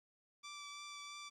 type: tone with vibrato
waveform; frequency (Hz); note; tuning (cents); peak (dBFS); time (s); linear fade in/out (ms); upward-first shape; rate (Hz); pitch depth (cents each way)
10% pulse; 1165; D6; -14; -39; 0.43-1.3; 20; triangle; 3; 15
effects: low-pass 7000 Hz 12 dB/octave + 13-bit